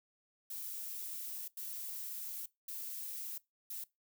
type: noise bursts at uneven times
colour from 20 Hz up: violet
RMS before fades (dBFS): -43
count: 4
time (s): 0.5-1.48 / 1.57-2.46 / 2.68-3.38 / 3.7-3.84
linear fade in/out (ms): 5
effects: noise-tail reverb RT60 0.2 s tail -21 dB re dry